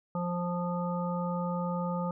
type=harmonic tone; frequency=175.8 Hz; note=F3; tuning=12 cents sharp; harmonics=1 / 3 / 5 / 7; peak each=-31 / -36 / -38 / -39 dBFS; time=0.15-2.11 s; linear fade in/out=2 ms; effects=none